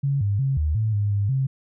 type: tone with pitch steps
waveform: sine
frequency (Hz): 139.4 / 101 / 135.6 / 76.3 / 109.4 / 102.7 / 101.2 / 133.7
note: C#3 / G#2 / C#3 / D#2 / A2 / G#2 / G#2 / C3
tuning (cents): +10 / -48 / -38 / -33 / -9 / -19 / -44 / +38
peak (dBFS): -19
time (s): 0.03-1.47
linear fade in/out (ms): 10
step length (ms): 180
effects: none